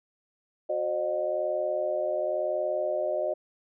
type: harmonic tone with a mistuned harmonic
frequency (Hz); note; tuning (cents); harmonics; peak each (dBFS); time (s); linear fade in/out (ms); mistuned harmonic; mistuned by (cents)
122.1; B2; -19; 3 / 4 / 5 / 6; -35 / -33 / -27 / -39; 0.69-3.34; 10; 4; +140
effects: none